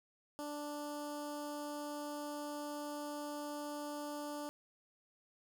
15% pulse tone with notch filter, 293.7 Hz, D4, in tune, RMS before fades -43 dBFS, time 0.39-4.49 s, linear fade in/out 0 ms, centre 2300 Hz, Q 0.93, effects none

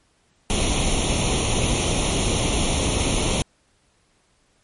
pink noise with comb filter, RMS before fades -21 dBFS, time 0.5-3.42 s, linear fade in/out 0 ms, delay 0.31 ms, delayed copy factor +0.8, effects pink hiss -63 dBFS RMS until 4.63 s + MP3 48 kbps

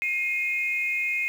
sine tone pair together, 2135 / 2497 Hz, C7 / D#7, +34 / +6 cents, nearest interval minor third, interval 272 cents, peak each -26 dBFS, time 0.02-1.28 s, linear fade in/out 0 ms, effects tanh soft clip ceiling -16 dBFS + 8-bit

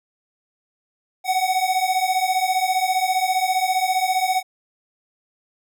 square beating tone pair, 740 / 755 Hz, F#5 / F#5, 0 / +35 cents, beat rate 15 Hz, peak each -22 dBFS, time 1.24-4.43 s, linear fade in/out 50 ms, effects none

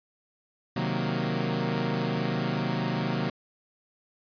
sawtooth chord, C half-diminished seventh, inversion none, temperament equal, 130.81 / 155.56 / 185 / 233.1 Hz, C3 / Eb3 / Gb3 / Bb3, 0 / 0 / 0 / 0 cents, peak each -28 dBFS, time 0.76-3.3 s, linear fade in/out 5 ms, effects resampled to 11025 Hz

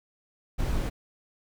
brown noise, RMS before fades -27 dBFS, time 0.58-0.9 s, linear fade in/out 20 ms, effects none

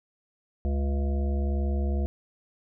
harmonic tone with a mistuned harmonic, 70.1 Hz, C#2, 20 cents sharp, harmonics 1 / 3 / 5 / 7 / 9 / 10, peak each -24 / -34 / -38 / -41 / -43 / -44 dBFS, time 0.65-2.06 s, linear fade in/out 0 ms, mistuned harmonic 10, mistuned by -20 cents, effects none

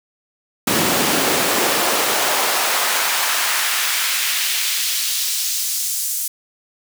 pink noise with high-pass filter sweep, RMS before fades -19 dBFS, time 0.67-6.28 s, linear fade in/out 5 ms, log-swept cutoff 200 to 8000 Hz, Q 0.99, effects none

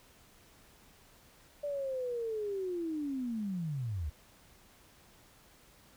sine linear sweep, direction down, 587.3 to 67.5 Hz, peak -33 dBFS, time 1.63-4.1 s, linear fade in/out 10 ms, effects pink hiss -61 dBFS RMS until 5.96 s

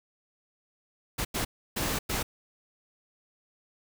pink noise bursts at uneven times, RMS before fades -30 dBFS, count 4, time 1.18-1.25 / 1.34-1.45 / 1.76-1.99 / 2.09-2.23 s, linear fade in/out 10 ms, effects none

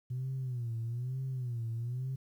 sine tone with vibrato, 123 Hz, B2, 7 cents flat, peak -32 dBFS, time 0.1-2.16 s, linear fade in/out 10 ms, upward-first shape sine, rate 1.1 Hz, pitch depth 130 cents each way, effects tanh soft clip ceiling -30 dBFS + 11-bit

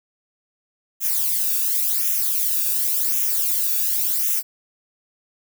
violet noise with flanger, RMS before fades -21 dBFS, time 1-4.43 s, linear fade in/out 50 ms, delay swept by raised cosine 0.22 to 0.98 ms, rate 0.91 Hz, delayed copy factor -0.7, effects none

